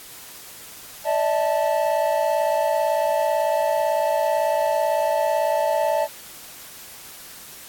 triangle chord, D suspended second, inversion none, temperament equal with one note detuned, 587.3 / 645.3 / 880 Hz, D5 / E5 / A5, 0 / -37 / 0 cents, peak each -21 / -20 / -22 dBFS, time 1.04-6.08 s, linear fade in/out 50 ms, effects white hiss -41 dBFS RMS until 7.68 s + AAC 64 kbps

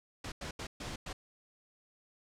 pink noise bursts at uneven times, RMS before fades -41 dBFS, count 5, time 0.24-0.32 / 0.41-0.51 / 0.59-0.67 / 0.8-0.96 / 1.06-1.13 s, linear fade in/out 5 ms, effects low-pass 7000 Hz 12 dB/octave

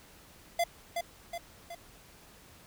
square tone with echo, 685 Hz, F5, 34 cents flat, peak -26 dBFS, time 0.59-0.64 s, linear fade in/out 5 ms, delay 370 ms, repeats 3, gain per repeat -5 dB, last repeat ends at 1.75 s, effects pink hiss -56 dBFS RMS until 2.66 s

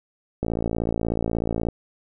click train, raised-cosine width 2 ms, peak -11 dBFS, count 72, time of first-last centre 0.43-1.687 s, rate 56.5 Hz, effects none

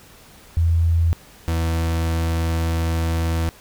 sine / 40% pulse tone pair in turn, 83.4 / 82.3 Hz, E2 / E2, +21 / -2 cents, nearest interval unison, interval 23 cents, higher first, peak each -14 / -18 dBFS, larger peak first, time 0.57-1.13 / 1.48-3.49 s, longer second, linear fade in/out 0 ms, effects pink hiss -47 dBFS RMS until 3.6 s

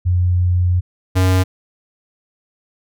sine / square tone pair in turn, 89.4 / 92.85 Hz, F2 / F#2, +41 / +7 cents, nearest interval minor second, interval 66 cents, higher second, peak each -12 dBFS, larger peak neither, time 0.05-0.81 / 1.15-1.44 s, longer first, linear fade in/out 20 ms, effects none

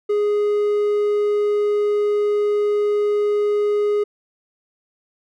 triangle tone, 414.9 Hz, G#4, 2 cents flat, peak -14 dBFS, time 0.09-4.04 s, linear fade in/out 10 ms, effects none

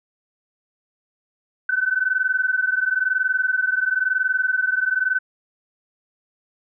sine tone pair together, 1505 / 1526 Hz, F#6 / G6, +29 / -47 cents, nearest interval unison, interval 24 cents, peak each -21 dBFS, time 1.69-5.19 s, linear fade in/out 5 ms, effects none

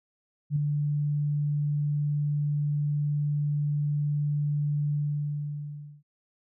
sine tone with ADSR envelope, 146.83 Hz, D3, in tune, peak -20 dBFS, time 0.5-6.03 s, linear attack 61 ms, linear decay 4 ms, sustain -4 dB, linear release 1100 ms, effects none

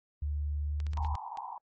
sine tone with pitch glide, 73.42 to 75.35 Hz, D2 to D2, 0 to +45 cents, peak -30 dBFS, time 0.22-1.16 s, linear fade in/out 5 ms, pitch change +45 cents, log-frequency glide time 0.66-0.98 s
clicks, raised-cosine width 0.2 ms, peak -30 dBFS, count 7, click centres 0.802 / 0.867 / 0.934 / 0.973 / 1.048 / 1.153 / 1.373 s
white band-pass noise, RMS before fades -41 dBFS, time 0.97-1.58 s, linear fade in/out 2 ms, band 780 to 1000 Hz, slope 96 dB/octave
effects AAC 32 kbps

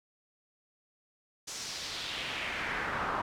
brown noise with band-pass filter sweep, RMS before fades -36 dBFS, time 1.47-3.22 s, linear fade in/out 10 ms, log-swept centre 6700 to 1100 Hz, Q 2.1, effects none

